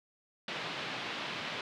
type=band-pass noise; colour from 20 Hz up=white; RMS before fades=-39 dBFS; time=0.48-1.61 s; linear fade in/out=2 ms; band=120 to 3600 Hz; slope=24 dB/octave; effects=none